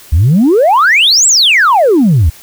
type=exponential two-way sweep; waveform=sine; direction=up then down; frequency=69.3 to 8050 to 69.3 Hz; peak=-3 dBFS; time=0.12-2.3 s; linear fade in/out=10 ms; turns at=1.27 s; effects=tanh soft clip ceiling -2 dBFS + white hiss -37 dBFS RMS until 2.42 s